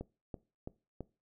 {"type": "click train", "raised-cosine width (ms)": 2, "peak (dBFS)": -27, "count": 4, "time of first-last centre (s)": [0.01, 1.007], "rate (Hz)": 3.01, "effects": ["noise-tail reverb RT60 0.3 s tail -20 dB re dry"]}